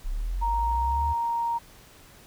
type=linear sweep; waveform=sine; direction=up; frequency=31.3 to 77.3 Hz; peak=-26 dBFS; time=0.04-1.14 s; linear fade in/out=20 ms
type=tone; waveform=sine; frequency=933 Hz; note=A#5; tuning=1 cent sharp; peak=-24 dBFS; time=0.41-1.59 s; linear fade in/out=20 ms
effects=pink hiss -52 dBFS RMS until 2.26 s